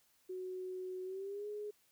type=tone with pitch glide; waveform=sine; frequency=370 to 417.7 Hz; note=F#4 to G#4; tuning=0 to +10 cents; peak=-40 dBFS; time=0.29-1.71 s; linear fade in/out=10 ms; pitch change=+210 cents; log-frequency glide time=1.04-1.47 s; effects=white hiss -72 dBFS RMS until 1.91 s